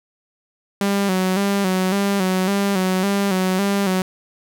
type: tone with vibrato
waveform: sawtooth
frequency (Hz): 192.7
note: G3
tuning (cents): -29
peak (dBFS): -13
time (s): 0.81-4.02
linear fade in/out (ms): 2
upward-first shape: square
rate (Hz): 1.8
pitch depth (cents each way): 60
effects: none